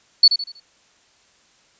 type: tone with echo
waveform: sine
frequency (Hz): 4435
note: C#8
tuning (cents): 0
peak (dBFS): -6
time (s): 0.23-0.28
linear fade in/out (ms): 5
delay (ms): 80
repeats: 4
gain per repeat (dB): -9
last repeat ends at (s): 0.6
effects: white hiss -57 dBFS RMS until 1.79 s + resampled to 16000 Hz